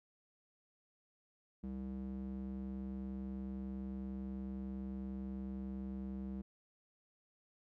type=tone with band-pass filter; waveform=square; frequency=65.5 Hz; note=C2; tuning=2 cents sharp; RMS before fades=-43 dBFS; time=1.63-6.42 s; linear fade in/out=10 ms; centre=210 Hz; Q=2.1; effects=none